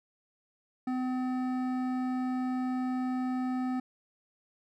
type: tone with hard clipping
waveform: sine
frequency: 254.8 Hz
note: C4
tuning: 46 cents flat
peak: -31 dBFS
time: 0.87-3.8 s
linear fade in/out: 5 ms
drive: 12 dB
effects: none